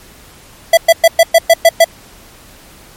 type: tone bursts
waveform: square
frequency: 664 Hz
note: E5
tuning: 12 cents sharp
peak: -3 dBFS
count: 8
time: 0.73-1.844 s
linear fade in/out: 5 ms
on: 43 ms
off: 110 ms
effects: pink hiss -40 dBFS RMS until 2.96 s + MP3 64 kbps